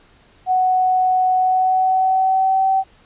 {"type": "tone with pitch glide", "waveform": "sine", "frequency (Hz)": [742, 767.7], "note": ["F#5", "G5"], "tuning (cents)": [5, -36], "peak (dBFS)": -13, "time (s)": [0.46, 2.84], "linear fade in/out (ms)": 50, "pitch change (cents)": 59, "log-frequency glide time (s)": [1.37, 2.67], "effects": ["pink hiss -52 dBFS RMS until 3.05 s", "resampled to 8000 Hz"]}